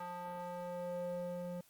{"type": "tone with band-pass filter sweep", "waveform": "square", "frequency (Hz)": 176.9, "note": "F3", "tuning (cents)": 23, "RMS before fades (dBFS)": -42, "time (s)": [0, 1.61], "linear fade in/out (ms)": 5, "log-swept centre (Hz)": [990, 380], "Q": 2.8, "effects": ["white hiss -67 dBFS RMS until 1.69 s", "Opus 48 kbps"]}